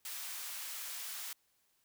white high-pass noise, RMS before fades -43 dBFS, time 0.05-1.33 s, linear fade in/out 2 ms, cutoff 1000 Hz, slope 12 dB/octave, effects white hiss -75 dBFS RMS until 1.84 s

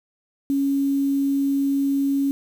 sine tone with quantisation, 277.1 Hz, C#4, 1 cent flat, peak -18 dBFS, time 0.5-2.31 s, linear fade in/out 0 ms, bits 7, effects none

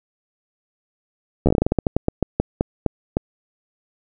slowing click train, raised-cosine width 2 ms, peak -3 dBFS, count 19, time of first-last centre 1.46-3.169 s, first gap 12 ms, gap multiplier 1.21, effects none

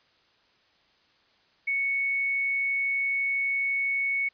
sine tone, 2217 Hz, C#7, in tune, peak -24 dBFS, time 1.67-4.29 s, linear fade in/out 10 ms, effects white hiss -64 dBFS RMS until 4.33 s + resampled to 11025 Hz

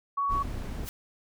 sine tone, 1121 Hz, C#6, 19 cents sharp, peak -25 dBFS, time 0.17-0.43 s, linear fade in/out 10 ms
brown noise, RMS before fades -34 dBFS, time 0.28-0.89 s, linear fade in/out 50 ms
white noise with exponential growth, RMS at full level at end -35 dBFS, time 0.8-0.89 s, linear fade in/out 0 ms, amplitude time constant 19 ms
effects none

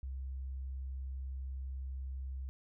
sine tone, 66 Hz, C2, 16 cents sharp, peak -38 dBFS, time 0.03-2.49 s, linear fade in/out 0 ms, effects none

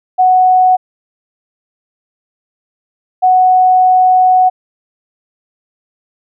sine tone pair in turn, 740 / 740 Hz, F#5 / F#5, 0 / 0 cents, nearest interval unison, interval 0 cents, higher neither, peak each -5 dBFS, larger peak neither, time 0.18-0.77 / 3.22-4.5 s, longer second, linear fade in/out 20 ms, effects none

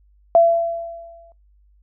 sine tone with exponential decay, 674 Hz, E5, 38 cents sharp, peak -7 dBFS, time 0.35-1.32 s, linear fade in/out 1 ms, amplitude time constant 210 ms, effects noise-tail reverb RT60 0.2 s tail -25 dB re dry + added 50 Hz sine -52 dBFS peak until 1.82 s

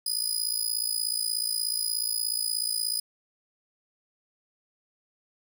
20% pulse tone with amplitude modulation, 4978 Hz, D#8, in tune, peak -17 dBFS, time 0.06-3 s, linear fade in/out 5 ms, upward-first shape sine, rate 56.7 Hz, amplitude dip 85%, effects none

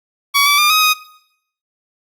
15% pulse tone with pitch steps, 1129 / 1153 / 1200 / 1261 / 1250 Hz, C#6 / D6 / D6 / D#6 / D#6, +31 / -32 / +37 / +23 / +8 cents, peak -4 dBFS, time 0.34-0.94 s, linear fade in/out 20 ms, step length 120 ms, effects noise-tail reverb RT60 0.7 s tail -18 dB re dry + Opus 48 kbps

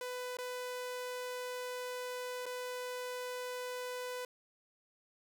sawtooth tone with dropouts, 498.6 Hz, B4, 16 cents sharp, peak -35 dBFS, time 0.01-4.25 s, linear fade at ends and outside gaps 2 ms, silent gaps 0.37-0.386 / 2.457-2.463 s, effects none

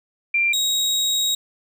sine / 30% pulse tone pair in turn, 2373 / 3793 Hz, D7 / A#7, +17 / +29 cents, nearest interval minor sixth, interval 812 cents, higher second, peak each -16 dBFS, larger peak neither, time 0.34-0.53 / 0.53-1.35 s, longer second, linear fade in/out 5 ms, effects none

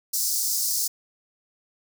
pink high-pass noise, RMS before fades -25 dBFS, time 0.13-0.88 s, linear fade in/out 10 ms, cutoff 4800 Hz, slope 48 dB/octave, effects none

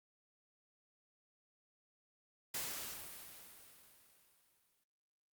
white noise with exponential decay, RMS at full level -40 dBFS, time 2.54-4.84 s, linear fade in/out 5 ms, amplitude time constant 500 ms, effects Opus 48 kbps

